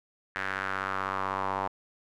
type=tone with band-pass filter sweep; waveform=square; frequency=48 Hz; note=G1; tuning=36 cents flat; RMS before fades=-32 dBFS; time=0.35-1.68 s; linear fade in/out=10 ms; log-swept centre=1700 to 920 Hz; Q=3.2; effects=none